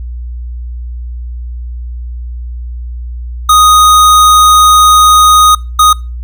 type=tone bursts at uneven times; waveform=square; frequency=1244.5 Hz; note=D#6; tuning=in tune; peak=-3 dBFS; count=2; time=3.49-5.55 / 5.79-5.93 s; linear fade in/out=5 ms; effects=noise-tail reverb RT60 0.3 s tail -25 dB re dry + added 60 Hz sine -18 dBFS peak until 6.23 s